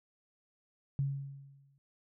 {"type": "tone with exponential decay", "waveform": "sine", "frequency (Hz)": 138.59, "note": "C#3", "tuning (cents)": 0, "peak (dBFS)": -27, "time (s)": [0.99, 1.78], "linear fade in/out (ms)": 0, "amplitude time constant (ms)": 170, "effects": []}